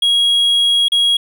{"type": "tone with dropouts", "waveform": "triangle", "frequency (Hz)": 3300, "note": "G#7", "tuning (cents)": -12, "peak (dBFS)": -9, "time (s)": [0.02, 1.17], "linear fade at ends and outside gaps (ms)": 5, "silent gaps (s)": [0.884, 0.919], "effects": []}